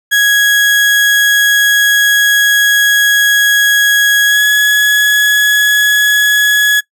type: tone with pitch glide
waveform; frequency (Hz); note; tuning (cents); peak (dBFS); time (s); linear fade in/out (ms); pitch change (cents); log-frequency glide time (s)
35% pulse; 1661.2 to 1683.4; G#6 to G#6; 0 to +23; -5; 0.11-6.81; 20; +23; 4.26-4.43
effects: noise-tail reverb RT60 0.1 s tail -23 dB re dry